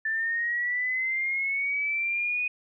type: linear sweep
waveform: sine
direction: up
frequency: 1760 to 2489 Hz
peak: -25 dBFS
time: 0.05-2.48 s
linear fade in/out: 5 ms
effects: none